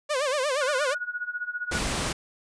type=tone with vibrato; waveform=sawtooth; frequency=554.4 Hz; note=C#5; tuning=in tune; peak=-20 dBFS; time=0.09-0.95 s; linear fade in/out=20 ms; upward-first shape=sine; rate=8.5 Hz; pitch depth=160 cents each way
type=tone with tremolo; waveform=sine; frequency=1456 Hz; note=F#6; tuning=28 cents flat; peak=-26 dBFS; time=0.61-1.79 s; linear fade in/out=5 ms; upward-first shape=sine; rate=15 Hz; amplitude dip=85%
type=noise; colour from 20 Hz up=pink; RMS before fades=-28 dBFS; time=1.71-2.13 s; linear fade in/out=10 ms
effects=resampled to 22050 Hz